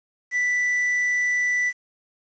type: tone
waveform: triangle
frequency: 1975.5 Hz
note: B6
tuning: in tune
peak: -18 dBFS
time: 0.31-1.73 s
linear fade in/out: 50 ms
effects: resampled to 16000 Hz + 8-bit